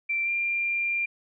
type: tone with pitch glide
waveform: sine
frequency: 2349 to 2385 Hz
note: D7 to D7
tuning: 0 to +26 cents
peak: -24 dBFS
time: 0.09-1.06 s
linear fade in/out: 10 ms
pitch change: +26 cents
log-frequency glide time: 0.24-0.29 s
effects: none